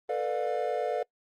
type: chord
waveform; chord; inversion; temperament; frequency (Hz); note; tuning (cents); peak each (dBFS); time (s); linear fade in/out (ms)
triangle; B half-diminished seventh; third; just; 444.5 / 493.9 / 592.7 / 711.2; A4 / B4 / D5 / F5; +18 / 0 / +16 / +31; -31; 0.09-1.03; 5
effects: noise-tail reverb RT60 0.1 s tail -24 dB re dry + Opus 32 kbps